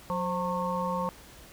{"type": "harmonic tone with a mistuned harmonic", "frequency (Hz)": 181.8, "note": "F#3", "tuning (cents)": -30, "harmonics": [1, 3, 5, 6], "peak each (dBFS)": [-33, -33, -33, -33], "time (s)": [0.1, 1.09], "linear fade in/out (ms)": 0, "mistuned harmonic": 3, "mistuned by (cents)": -67, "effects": ["added 60 Hz sine -57 dBFS peak until 1.52 s", "pink hiss -51 dBFS RMS until 1.52 s"]}